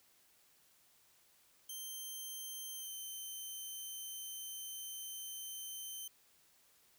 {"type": "tone with pitch glide", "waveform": "5% pulse", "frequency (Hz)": [3136, 3093], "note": ["G7", "G7"], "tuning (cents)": [0, -24], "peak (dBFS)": -36, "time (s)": [1.69, 6.08], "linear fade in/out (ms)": 5, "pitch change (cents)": -24, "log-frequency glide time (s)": [2.74, 2.92], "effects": ["white hiss -69 dBFS RMS until 6.98 s"]}